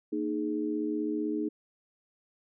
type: tone cluster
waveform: sine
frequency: 232.5 / 308.2 / 419.5 Hz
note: A#3 / D#4 / G#4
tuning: -4 / -16 / +17 cents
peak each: -36 / -30 / -35 dBFS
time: 0.12-1.49 s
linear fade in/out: 10 ms
effects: none